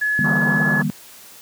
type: tone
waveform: sine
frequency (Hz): 1702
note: G#6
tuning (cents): +42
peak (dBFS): -17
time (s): 0.01-0.82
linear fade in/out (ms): 10
type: chord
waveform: sine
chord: E half-diminished seventh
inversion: third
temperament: just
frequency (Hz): 148.33 / 164.81 / 197.78 / 237.3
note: D3 / E3 / G3 / Bb3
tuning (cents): +18 / 0 / +16 / +31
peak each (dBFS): -24 / -26 / -23 / -24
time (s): 0.19-0.9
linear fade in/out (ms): 0
type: band-pass noise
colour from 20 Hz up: white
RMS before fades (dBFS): -28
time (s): 0.24-0.83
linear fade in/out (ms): 5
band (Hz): 150 to 1300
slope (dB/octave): 48
effects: white hiss -43 dBFS RMS until 1.41 s + high-pass 80 Hz 12 dB/octave